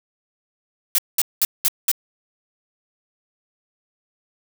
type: noise bursts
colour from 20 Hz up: blue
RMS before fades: -17 dBFS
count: 5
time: 0.95-1.915 s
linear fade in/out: 0 ms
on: 33 ms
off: 200 ms
effects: none